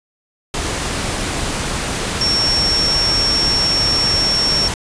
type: tone in noise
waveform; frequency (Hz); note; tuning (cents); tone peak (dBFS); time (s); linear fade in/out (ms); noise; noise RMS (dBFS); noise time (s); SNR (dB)
sine; 5480; F8; -34; -14; 2.21-4.68; 2; pink; -21; 0.54-4.74; +4
effects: resampled to 22050 Hz